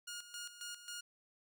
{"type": "tone with tremolo", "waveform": "10% pulse", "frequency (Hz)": 1429, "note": "F6", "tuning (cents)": 39, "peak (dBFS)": -35, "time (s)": [0.07, 1.01], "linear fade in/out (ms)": 10, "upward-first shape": "square", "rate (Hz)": 3.7, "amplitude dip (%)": 70, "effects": []}